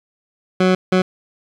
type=tone bursts at uneven times; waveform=20% pulse; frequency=185 Hz; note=F#3; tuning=in tune; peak=-7 dBFS; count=2; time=0.6-0.75 / 0.92-1.02 s; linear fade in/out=5 ms; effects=low-pass 4000 Hz 12 dB/octave + 8-bit